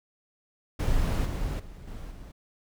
brown noise with level steps, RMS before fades -25 / -30 / -44 / -39 / -43 dBFS, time 0.79-2.32 s, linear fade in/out 10 ms, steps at 1.25 / 1.59 / 1.87 / 2.11 s, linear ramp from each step 10 ms, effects none

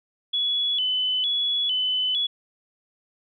sine tone with vibrato, 3197 Hz, G7, 33 cents sharp, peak -21 dBFS, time 0.33-2.27 s, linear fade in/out 10 ms, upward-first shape square, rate 1.1 Hz, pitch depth 100 cents each way, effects none

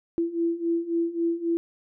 sine beating tone pair, 334 / 337.7 Hz, E4 / E4, +23 / +42 cents, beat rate 3.7 Hz, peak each -28 / -25 dBFS, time 0.18-1.57 s, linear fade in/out 0 ms, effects none

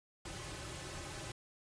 pink noise with comb filter, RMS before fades -45 dBFS, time 0.25-1.32 s, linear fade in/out 5 ms, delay 4.3 ms, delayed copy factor -0.8, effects resampled to 22050 Hz

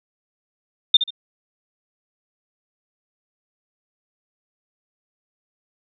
sine tone with echo, 3616 Hz, A7, 47 cents sharp, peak -6 dBFS, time 0.94-0.97 s, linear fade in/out 5 ms, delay 68 ms, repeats 2, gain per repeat -11 dB, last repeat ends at 1.106 s, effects none

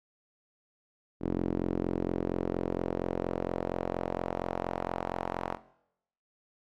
sawtooth tone with band-pass filter sweep, 44.28 Hz, F1, 25 cents sharp, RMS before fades -33 dBFS, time 1.2-5.58 s, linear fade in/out 50 ms, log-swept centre 310 to 860 Hz, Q 1.7, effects noise-tail reverb RT60 0.8 s tail -19 dB re dry + AAC 64 kbps

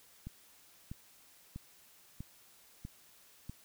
click train, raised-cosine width 5 ms, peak -30 dBFS, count 6, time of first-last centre 0.27-3.496 s, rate 1.55 Hz, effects white hiss -62 dBFS RMS until 3.64 s

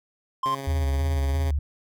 triangle tone, 1050 Hz, C6, 6 cents sharp, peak -20 dBFS, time 0.43-0.55 s, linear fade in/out 5 ms
10% pulse tone with tremolo, 136.9 Hz, C#3, 21 cents flat, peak -23 dBFS, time 0.46-1.51 s, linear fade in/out 0 ms, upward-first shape sine, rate 17 Hz, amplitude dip 25%
sine tone with vibrato, 75.3 Hz, D2, 44 cents sharp, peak -21 dBFS, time 0.67-1.59 s, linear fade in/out 5 ms, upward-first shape square, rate 3 Hz, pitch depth 81 cents each way
effects none

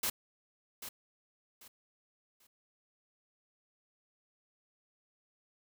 white noise with echo, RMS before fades -33 dBFS, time 0.03-0.1 s, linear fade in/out 5 ms, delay 790 ms, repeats 3, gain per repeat -11 dB, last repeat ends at 2.47 s, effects none

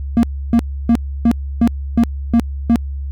triangle tone bursts, 233.1 Hz, A#3, in tune, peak -6 dBFS, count 8, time 0.17-2.758 s, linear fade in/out 0 ms, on 61 ms, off 300 ms, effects added 69 Hz sine -21 dBFS peak until 3.11 s

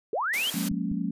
sine linear sweep, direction up, 370.1 to 3265 Hz, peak -25 dBFS, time 0.13-0.5 s, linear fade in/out 2 ms
white high-pass noise, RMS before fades -34 dBFS, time 0.33-0.69 s, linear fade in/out 10 ms, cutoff 190 Hz, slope 48 dB/octave
sine chord, Bb minor seventh, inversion second, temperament equal with one note detuned, 178.18 / 207.7 / 233.1 / 277.2 Hz, F3 / Ab3 / Bb3 / Db4, +35 / 0 / 0 / 0 cents, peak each -31 / -31 / -34 / -33 dBFS, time 0.54-1.11 s, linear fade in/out 5 ms
clicks, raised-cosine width 5 ms, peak -23 dBFS, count 2, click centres 0.715 / 0.916 s
effects resampled to 32000 Hz

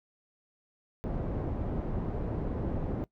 pink low-pass noise, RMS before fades -33 dBFS, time 1.04-3.04 s, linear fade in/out 0 ms, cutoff 520 Hz, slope 12 dB/octave, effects noise-tail reverb RT60 0.1 s tail -20 dB re dry

